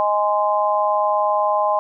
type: chord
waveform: sine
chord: Ab major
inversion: second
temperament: just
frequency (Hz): 623 / 830.6 / 1038.3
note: Eb5 / Ab5 / C6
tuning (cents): +2 / 0 / -14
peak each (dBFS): -20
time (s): 0-1.79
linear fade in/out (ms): 0
effects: none